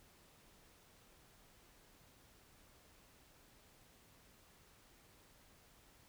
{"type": "silence", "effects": ["pink hiss -66 dBFS RMS until 6.08 s"]}